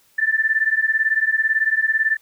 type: beating tone pair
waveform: sine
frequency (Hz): 1760 / 1778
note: A6 / A6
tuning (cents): 0 / +18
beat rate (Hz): 18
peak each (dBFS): -19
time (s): 0.18-2.17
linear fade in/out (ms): 10
effects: white hiss -58 dBFS RMS until 2.21 s